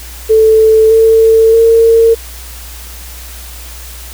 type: tone with pitch steps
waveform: sine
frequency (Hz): 440 / 447.7 / 455.5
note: A4 / A4 / A#4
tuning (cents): 0 / +30 / -40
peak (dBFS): -3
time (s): 0.29-2.15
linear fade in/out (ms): 20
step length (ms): 620
effects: added 60 Hz sine -28 dBFS peak until 4.13 s + white hiss -31 dBFS RMS until 4.13 s